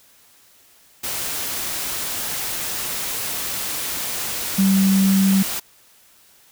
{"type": "tone in noise", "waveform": "sine", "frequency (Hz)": 193.5, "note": "G3", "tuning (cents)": -22, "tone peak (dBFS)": -13, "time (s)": [4.58, 5.43], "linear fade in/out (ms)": 10, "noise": "white", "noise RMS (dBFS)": -26, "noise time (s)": [1.03, 5.6], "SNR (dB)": 10, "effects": ["white hiss -53 dBFS RMS until 6.51 s"]}